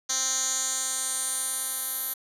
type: tone with band-pass filter sweep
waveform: 10% pulse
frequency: 261.8 Hz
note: C4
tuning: 1 cent sharp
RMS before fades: -29 dBFS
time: 0.09-2.14 s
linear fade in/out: 10 ms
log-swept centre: 6000 to 12000 Hz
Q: 3.9
effects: none